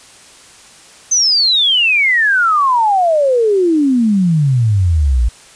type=exponential sweep; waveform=sine; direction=down; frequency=6280 to 55 Hz; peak=-9 dBFS; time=1.11-5.29 s; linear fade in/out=10 ms; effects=white hiss -41 dBFS RMS until 5.55 s + resampled to 22050 Hz